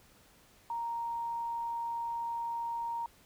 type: tone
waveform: sine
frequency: 932.3 Hz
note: A#5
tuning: in tune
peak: -33 dBFS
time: 0.7-3.06 s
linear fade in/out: 2 ms
effects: pink hiss -62 dBFS RMS until 3.25 s